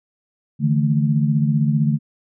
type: chord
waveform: sine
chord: D suspended second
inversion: none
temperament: equal with one note detuned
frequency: 146.83 / 162.26 / 220 Hz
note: D3 / E3 / A3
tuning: 0 / -27 / 0 cents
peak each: -17 / -22 / -20 dBFS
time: 0.59-1.99 s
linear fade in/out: 50 ms
effects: none